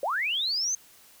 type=linear sweep; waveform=sine; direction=up; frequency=493.9 to 6400 Hz; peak=-25 dBFS; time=0.03-0.75 s; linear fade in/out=2 ms; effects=white hiss -55 dBFS RMS until 1.2 s